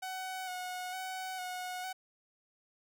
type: tone with vibrato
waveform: sawtooth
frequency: 740 Hz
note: F#5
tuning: in tune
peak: -34 dBFS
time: 0.02-1.93 s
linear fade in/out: 10 ms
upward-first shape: square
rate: 1.1 Hz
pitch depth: 23 cents each way
effects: none